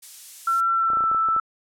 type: noise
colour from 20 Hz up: violet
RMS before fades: -34 dBFS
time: 0.02-0.61 s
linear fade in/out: 10 ms
type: tone with pitch glide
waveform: sine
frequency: 1352 to 1321.9 Hz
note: E6 to E6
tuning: +43 to +4 cents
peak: -18 dBFS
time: 0.47-1.4 s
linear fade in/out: 5 ms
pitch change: -39 cents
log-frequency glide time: 0.69-1.14 s
type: clicks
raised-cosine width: 1 ms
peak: -23 dBFS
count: 9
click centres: 0.902 / 0.934 / 0.971 / 1.007 / 1.039 / 1.115 / 1.147 / 1.287 / 1.364 s
effects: low-pass 9000 Hz 12 dB/octave